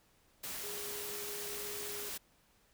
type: tone in noise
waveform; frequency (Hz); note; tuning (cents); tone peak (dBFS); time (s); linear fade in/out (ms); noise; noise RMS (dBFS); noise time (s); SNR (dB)
sine; 412.7; G#4; -11; -46; 0.63-2.1; 10; white; -42; 0.43-2.18; -7
effects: pink hiss -69 dBFS RMS until 2.73 s